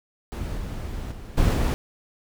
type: noise with level steps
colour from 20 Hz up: brown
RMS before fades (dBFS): -30 / -32 / -38 / -19 / -21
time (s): 0.32-1.74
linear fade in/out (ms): 0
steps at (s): 0.57 / 1.11 / 1.37 / 1.53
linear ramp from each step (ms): 10
effects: none

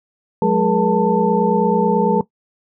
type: tone cluster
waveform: sine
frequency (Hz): 181.5 / 210.6 / 419.8 / 476.6 / 889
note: F#3 / G#3 / G#4 / A#4 / A5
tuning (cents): -33 / +24 / +19 / +38 / +18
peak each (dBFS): -19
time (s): 0.42-2.21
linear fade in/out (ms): 2
effects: noise-tail reverb RT60 0.1 s tail -17 dB re dry

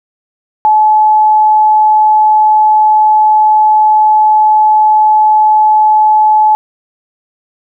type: tone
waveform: sine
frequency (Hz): 858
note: A5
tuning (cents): -44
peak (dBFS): -4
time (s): 0.65-6.55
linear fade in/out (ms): 0
effects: none

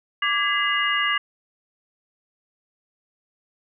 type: tone cluster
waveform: sine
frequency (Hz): 1170 / 1657 / 2026 / 2845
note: D6 / G#6 / B6 / F7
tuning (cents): -7 / -4 / +44 / +31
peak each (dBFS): -25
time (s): 0.22-1.18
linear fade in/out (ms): 5
effects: none

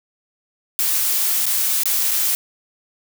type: noise with dropouts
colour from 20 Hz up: blue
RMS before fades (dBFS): -19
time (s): 0.79-2.35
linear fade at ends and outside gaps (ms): 0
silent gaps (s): 1.456-1.465 / 1.834-1.856 / 2.111-2.115
effects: none

